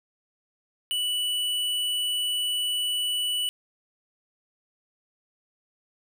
sine tone with tanh clipping, 2960 Hz, F#7, in tune, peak -26 dBFS, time 0.91-3.49 s, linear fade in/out 0 ms, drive 15 dB, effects none

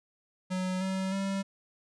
square tone with pitch steps, 185 / 189.98 / 195.1 Hz, F#3 / F#3 / G3, 0 / +46 / -8 cents, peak -30 dBFS, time 0.5-1.43 s, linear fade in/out 20 ms, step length 310 ms, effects resampled to 22050 Hz

